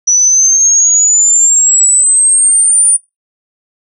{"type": "exponential sweep", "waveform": "sine", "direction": "up", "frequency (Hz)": [5880, 9397], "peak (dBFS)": -5, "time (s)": [0.07, 2.97], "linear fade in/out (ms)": 10, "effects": ["noise-tail reverb RT60 0.2 s tail -21 dB re dry"]}